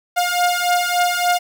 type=beating tone pair; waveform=sawtooth; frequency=708 / 711.5 Hz; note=F5 / F5; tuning=+23 / +32 cents; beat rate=3.5 Hz; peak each=-15 dBFS; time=0.16-1.39 s; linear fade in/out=20 ms; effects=none